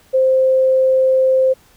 sine tone, 523 Hz, C5, 1 cent flat, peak -10 dBFS, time 0.13-1.54 s, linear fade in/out 20 ms, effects pink hiss -51 dBFS RMS until 1.76 s

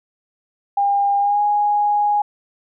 sine tone with pitch glide, 804 to 827.6 Hz, G5 to G#5, +44 to -6 cents, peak -14 dBFS, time 0.77-2.22 s, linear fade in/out 5 ms, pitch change +50 cents, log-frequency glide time 1.19-1.41 s, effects none

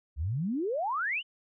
sine exponential sweep, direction up, 65.41 to 3100 Hz, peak -28 dBFS, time 0.16-1.23 s, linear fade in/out 50 ms, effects none

